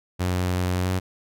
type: tone with pitch glide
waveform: sawtooth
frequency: 90.6 to 92.66 Hz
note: F#2 to F#2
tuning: -36 to +3 cents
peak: -18 dBFS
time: 0.19-1 s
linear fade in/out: 20 ms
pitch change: +39 cents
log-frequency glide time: 0.8-0.89 s
effects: none